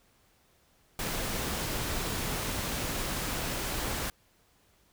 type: noise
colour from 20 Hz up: pink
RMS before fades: -33 dBFS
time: 0.99-4.1 s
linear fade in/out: 2 ms
effects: pink hiss -66 dBFS RMS until 4.92 s